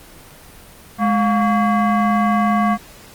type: tone with frequency modulation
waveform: sine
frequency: 210.2 Hz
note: G#3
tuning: 21 cents sharp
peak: -13 dBFS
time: 0.98-2.78 s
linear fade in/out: 50 ms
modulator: 919 Hz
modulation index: 1.1
effects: pink hiss -42 dBFS RMS until 3.14 s + Opus 24 kbps